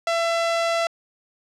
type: tone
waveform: sawtooth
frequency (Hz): 671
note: E5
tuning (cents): +31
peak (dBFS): -16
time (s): 0.07-0.87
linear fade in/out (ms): 2
effects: low-pass 6000 Hz 12 dB/octave